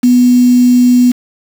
sine tone with quantisation, 246.9 Hz, B3, in tune, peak -4 dBFS, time 0.03-1.12 s, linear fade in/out 10 ms, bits 4, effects none

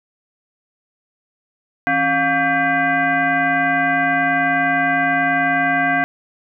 sine tone with frequency modulation, 1143 Hz, D6, 47 cents flat, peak -14 dBFS, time 1.87-6.04 s, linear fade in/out 0 ms, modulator 435 Hz, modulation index 2, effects none

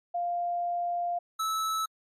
sine / square tone pair in turn, 698.5 / 1305.7 Hz, F5 / E6, 0 / -17 cents, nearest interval major seventh, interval 1083 cents, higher second, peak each -27 / -28 dBFS, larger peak first, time 0.14-1.19 / 1.39-1.86 s, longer first, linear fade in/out 10 ms, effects MP3 64 kbps

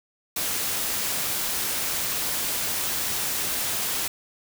white noise, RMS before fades -27 dBFS, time 0.36-4.08 s, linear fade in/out 5 ms, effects none

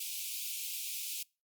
white high-pass noise, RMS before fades -39 dBFS, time 0-1.23 s, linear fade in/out 5 ms, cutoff 2300 Hz, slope 96 dB/octave, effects noise-tail reverb RT60 0.3 s tail -25 dB re dry + Opus 48 kbps

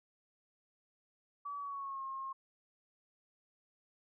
sine tone with pitch glide, 1144 to 1073.6 Hz, D6 to C6, -46 to +44 cents, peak -39 dBFS, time 1.45-2.33 s, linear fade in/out 10 ms, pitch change -110 cents, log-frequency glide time 1.58-2.03 s, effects none

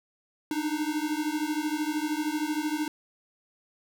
square beating tone pair, 298.4 / 311.4 Hz, D4 / D#4, +28 / +2 cents, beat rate 13 Hz, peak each -31 dBFS, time 0.51-2.88 s, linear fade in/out 2 ms, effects none

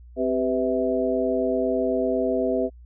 harmonic tone with a mistuned harmonic, 130 Hz, C3, 11 cents flat, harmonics 2 / 3 / 4 / 5, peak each -26 / -26 / -26 / -26 dBFS, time 0.16-2.7 s, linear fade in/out 50 ms, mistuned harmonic 4, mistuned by -75 cents, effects added 60 Hz sine -43 dBFS peak until 2.85 s

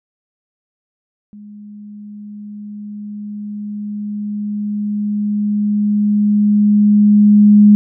sine tone with level ramp, 207.7 Hz, G#3, in tune, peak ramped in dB -33 to -3 dBFS, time 1.33-7.75 s, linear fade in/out 0 ms, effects none

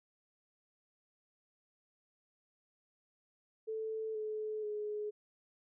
sine tone with pitch steps, 440 / 430.2 / 420.6 Hz, A4 / A4 / G#4, 0 / -39 / +22 cents, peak -36 dBFS, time 3.67-5.11 s, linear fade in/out 20 ms, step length 480 ms, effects none

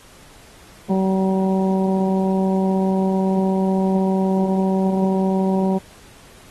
harmonic tone, 190.4 Hz, F#3, 50 cents sharp, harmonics 1 / 2 / 3 / 4 / 5, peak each -17 / -23 / -27 / -29 / -31 dBFS, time 0.89-5.79 s, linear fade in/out 20 ms, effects pink hiss -47 dBFS RMS until 6.5 s + AAC 32 kbps

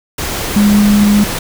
sine tone in noise, 206.4 Hz, G#3, 10 cents flat, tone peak -6 dBFS, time 0.56-1.24 s, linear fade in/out 5 ms, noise pink, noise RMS -19 dBFS, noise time 0.18-1.39 s, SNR +10 dB, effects none

